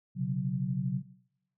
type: chord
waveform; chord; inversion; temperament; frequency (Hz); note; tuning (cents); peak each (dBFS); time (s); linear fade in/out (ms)
sine; B suspended second; none; equal with one note detuned; 126.07 / 138.59 / 185; B2 / C#3 / F#3; +36 / 0 / 0; -35 / -32 / -32; 0.15-1.03; 50
effects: noise-tail reverb RT60 0.8 s tail -19 dB re dry